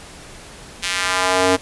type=tone with high-pass filter sweep; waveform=square; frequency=92.5 Hz; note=F#2; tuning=in tune; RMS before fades=-18 dBFS; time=0.82-1.57 s; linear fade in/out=20 ms; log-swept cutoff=2700 to 350 Hz; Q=1.1; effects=pink hiss -39 dBFS RMS until 1.61 s + resampled to 24000 Hz